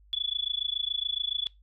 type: tone with amplitude modulation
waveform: sine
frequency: 3431 Hz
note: A7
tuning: 44 cents flat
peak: -24 dBFS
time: 0.13-1.47 s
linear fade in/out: 0 ms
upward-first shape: sine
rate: 27.1 Hz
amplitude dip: 100%
effects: noise-tail reverb RT60 0.2 s tail -21 dB re dry + added 50 Hz sine -55 dBFS peak until 1.62 s